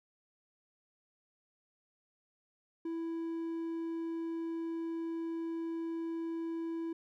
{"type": "tone", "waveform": "triangle", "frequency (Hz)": 330.4, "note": "E4", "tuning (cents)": 4, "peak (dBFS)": -33, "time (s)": [2.85, 6.93], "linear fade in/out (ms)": 5, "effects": []}